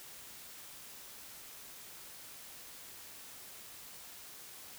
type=silence; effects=white hiss -51 dBFS RMS until 4.78 s